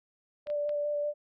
sine tone with vibrato, 587.3 Hz, D5, in tune, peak -28 dBFS, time 0.46-1.14 s, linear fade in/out 50 ms, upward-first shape square, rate 5.2 Hz, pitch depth 10 cents each way
clicks, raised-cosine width 0.3 ms, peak -32 dBFS, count 3, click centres 0.471 / 0.501 / 0.693 s
effects none

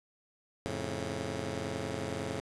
10% pulse chord, F augmented, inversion none, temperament just, 87.31 / 109.13 / 136.42 Hz, F2 / A2 / C#3, 0 / -14 / -27 cents, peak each -31 dBFS, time 0.66-2.4 s, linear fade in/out 0 ms, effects resampled to 24000 Hz + 9-bit

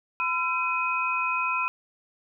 sine tone cluster, 1012 / 1351 / 2514 Hz, B5 / E6 / D#7, +42 / +42 / +17 cents, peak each -28 / -30 / -27 dBFS, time 0.2-1.68 s, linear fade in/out 0 ms, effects none

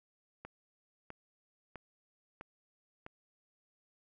click train, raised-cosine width 0.5 ms, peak -30 dBFS, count 5, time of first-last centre 0.45-3.064 s, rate 1.53 Hz, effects none

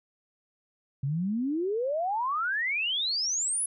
sine exponential sweep, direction up, 130.81 to 10770 Hz, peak -26 dBFS, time 1.03-3.66 s, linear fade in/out 5 ms, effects none

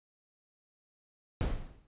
brown noise with exponential decay, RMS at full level -25 dBFS, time 1.41-1.87 s, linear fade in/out 0 ms, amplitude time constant 100 ms, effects resampled to 8000 Hz

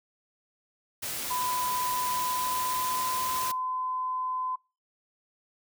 white noise, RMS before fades -34 dBFS, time 1.02-3.52 s, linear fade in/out 10 ms
sine tone with pitch glide, 1000 to 1020.4 Hz, B5 to C6, +21 to -44 cents, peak -28 dBFS, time 1.3-4.56 s, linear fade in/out 10 ms, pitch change +35 cents, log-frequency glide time 2.12-3.32 s
effects noise-tail reverb RT60 0.3 s tail -26 dB re dry

